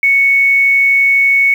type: tone with quantisation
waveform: sine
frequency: 2217 Hz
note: C#7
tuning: in tune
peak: -7 dBFS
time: 0.03-1.54 s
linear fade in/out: 2 ms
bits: 6
effects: none